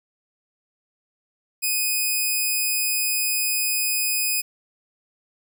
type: tone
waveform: 5% pulse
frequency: 2500 Hz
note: D#7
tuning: 8 cents sharp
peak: -11 dBFS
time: 1.62-4.42 s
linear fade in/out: 20 ms
effects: none

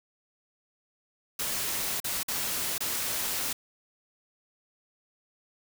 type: noise with dropouts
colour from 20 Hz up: white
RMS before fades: -31 dBFS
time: 1.39-3.53 s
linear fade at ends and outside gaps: 5 ms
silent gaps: 2.002-2.043 / 2.232-2.282 / 2.781-2.805 s
effects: none

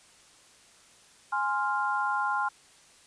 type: chord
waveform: sine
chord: F minor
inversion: first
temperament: equal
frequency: 830.6 / 1046.5 / 1396.9 Hz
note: Ab5 / C6 / F6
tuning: 0 / 0 / 0 cents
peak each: -30 dBFS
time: 1.32-2.49 s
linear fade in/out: 10 ms
effects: white hiss -57 dBFS RMS until 3.06 s + resampled to 22050 Hz

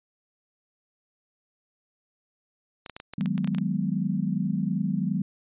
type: clicks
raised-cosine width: 0.2 ms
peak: -20 dBFS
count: 12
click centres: 2.862 / 2.897 / 2.965 / 3.001 / 3.136 / 3.21 / 3.259 / 3.379 / 3.445 / 3.475 / 3.548 / 3.584 s
type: chord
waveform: sine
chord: G# minor seventh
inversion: second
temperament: equal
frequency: 155.56 / 185 / 207.7 / 246.9 Hz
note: D#3 / F#3 / G#3 / B3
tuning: 0 / 0 / 0 / 0 cents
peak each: -31 / -27 / -29 / -33 dBFS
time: 3.18-5.22 s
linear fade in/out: 5 ms
effects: resampled to 8000 Hz

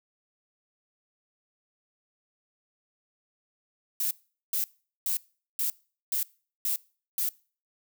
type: noise bursts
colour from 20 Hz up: violet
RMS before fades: -28 dBFS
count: 7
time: 4-7.29 s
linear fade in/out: 2 ms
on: 110 ms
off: 420 ms
effects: noise-tail reverb RT60 0.4 s tail -23 dB re dry

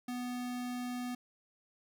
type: tone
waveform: square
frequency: 246.9 Hz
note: B3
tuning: in tune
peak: -37 dBFS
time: 0.08-1.15 s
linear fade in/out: 5 ms
effects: none

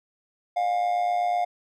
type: tone with amplitude modulation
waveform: triangle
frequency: 710 Hz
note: F5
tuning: 28 cents sharp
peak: -17 dBFS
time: 0.56-1.45 s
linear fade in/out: 10 ms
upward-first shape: sine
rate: 108 Hz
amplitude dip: 60%
effects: none

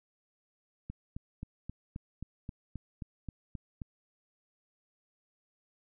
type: click train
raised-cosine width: 5 ms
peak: -27 dBFS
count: 12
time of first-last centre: 0.9-3.818 s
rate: 3.77 Hz
effects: none

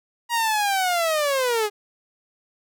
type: linear sweep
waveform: sawtooth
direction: down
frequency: 955 to 406 Hz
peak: -16 dBFS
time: 0.29-1.7 s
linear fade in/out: 50 ms
effects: none

